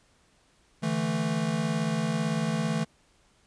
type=chord; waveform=square; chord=D suspended second; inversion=none; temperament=equal; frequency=146.83 / 164.81 / 220 Hz; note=D3 / E3 / A3; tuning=0 / 0 / 0 cents; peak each=-34 / -30 / -30 dBFS; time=0.82-2.85 s; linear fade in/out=20 ms; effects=pink hiss -64 dBFS RMS until 3.46 s + resampled to 22050 Hz